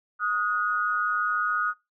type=tone pair together; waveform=sine; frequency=1244.5 / 1450.4 Hz; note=D#6 / F#6; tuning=0 / -35 cents; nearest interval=minor third; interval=265 cents; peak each=-26 / -26 dBFS; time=0.19-1.74 s; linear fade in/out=50 ms; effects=noise-tail reverb RT60 0.2 s tail -20 dB re dry